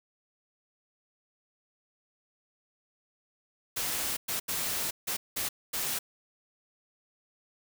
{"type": "noise bursts at uneven times", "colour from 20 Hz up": "white", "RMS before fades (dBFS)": -32, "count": 6, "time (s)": [[3.76, 4.17], [4.28, 4.4], [4.48, 4.91], [5.07, 5.17], [5.36, 5.49], [5.73, 5.99]], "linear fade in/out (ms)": 10, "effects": []}